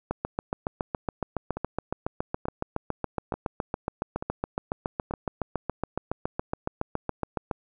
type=two click trains; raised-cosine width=1 ms; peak=-13 / -18 dBFS; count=54 / 5; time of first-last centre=0.11-7.512 / 1.57-5.11 s; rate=7.16 / 1.13 Hz; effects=none